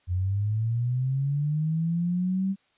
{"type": "linear sweep", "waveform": "sine", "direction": "up", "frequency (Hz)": [87.31, 196], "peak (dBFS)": -23, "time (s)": [0.07, 2.56], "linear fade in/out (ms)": 50, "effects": ["white hiss -67 dBFS RMS until 2.77 s", "resampled to 8000 Hz"]}